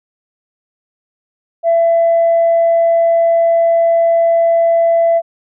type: tone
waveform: sine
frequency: 670 Hz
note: E5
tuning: 28 cents sharp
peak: -7 dBFS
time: 1.63-5.22 s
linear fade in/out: 50 ms
effects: tanh soft clip ceiling -5 dBFS